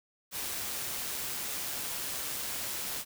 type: noise with amplitude modulation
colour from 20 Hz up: white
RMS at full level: -35 dBFS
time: 0.31-3.05 s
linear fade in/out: 50 ms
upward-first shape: sine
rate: 137 Hz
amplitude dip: 25%
effects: none